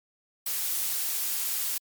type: noise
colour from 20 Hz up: blue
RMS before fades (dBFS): -29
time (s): 0.46-1.78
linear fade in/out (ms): 5
effects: MP3 96 kbps